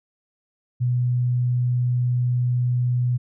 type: tone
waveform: sine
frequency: 123.47 Hz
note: B2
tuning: in tune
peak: -18 dBFS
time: 0.8-3.18 s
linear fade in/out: 20 ms
effects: none